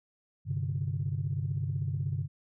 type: chord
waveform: sine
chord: G suspended fourth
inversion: none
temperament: equal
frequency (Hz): 98 / 130.81 / 146.83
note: G2 / C3 / D3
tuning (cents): 0 / 0 / 0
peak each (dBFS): -33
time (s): 0.45-2.28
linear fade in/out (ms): 50
effects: tanh soft clip ceiling -21 dBFS